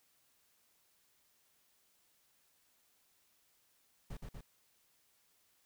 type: noise with echo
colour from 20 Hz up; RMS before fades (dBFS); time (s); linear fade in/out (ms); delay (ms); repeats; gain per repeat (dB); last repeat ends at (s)
brown; -44; 4.1-4.17; 5; 120; 2; -2; 4.41
effects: white hiss -73 dBFS RMS until 5.65 s